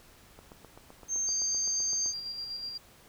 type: click train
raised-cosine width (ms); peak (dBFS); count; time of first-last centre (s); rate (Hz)
1; -34; 14; 0.39-2.061; 7.78
type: tone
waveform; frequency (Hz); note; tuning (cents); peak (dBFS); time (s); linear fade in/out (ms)
sine; 6350; G8; +21; -28; 1.08-2.14; 50
type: tone with tremolo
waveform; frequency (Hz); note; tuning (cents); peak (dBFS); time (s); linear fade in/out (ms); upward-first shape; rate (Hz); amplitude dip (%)
sine; 4759; D8; +22; -34; 1.27-2.78; 10; square; 8.1; 35
effects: pink hiss -57 dBFS RMS until 3.08 s